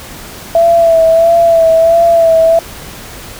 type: tone with vibrato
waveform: sine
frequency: 664 Hz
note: E5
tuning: 12 cents sharp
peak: -4 dBFS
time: 0.55-2.59 s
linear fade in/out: 2 ms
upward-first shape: sine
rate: 1.5 Hz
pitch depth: 35 cents each way
effects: pink hiss -29 dBFS RMS until 3.39 s